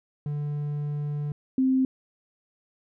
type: tone pair in turn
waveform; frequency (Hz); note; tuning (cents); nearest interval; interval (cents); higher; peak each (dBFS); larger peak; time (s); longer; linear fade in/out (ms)
triangle / sine; 146.83 / 261.6; D3 / C4; 0 / 0; minor seventh; 1000; second; -25 / -19; second; 0.26-1.32 / 1.58-1.85; first; 2
effects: none